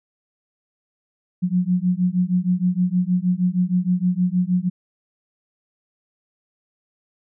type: beating tone pair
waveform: sine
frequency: 177.4 / 183.8 Hz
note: F3 / F#3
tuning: +27 / -11 cents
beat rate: 6.4 Hz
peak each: -20 dBFS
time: 1.42-4.7 s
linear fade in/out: 20 ms
effects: none